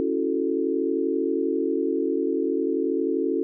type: chord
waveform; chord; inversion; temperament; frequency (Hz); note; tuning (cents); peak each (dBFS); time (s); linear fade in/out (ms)
sine; F# minor seventh; second; equal; 277.2 / 329.6 / 370 / 440; C#4 / E4 / F#4 / A4; 0 / 0 / 0 / 0; -27; 0-3.43; 0
effects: none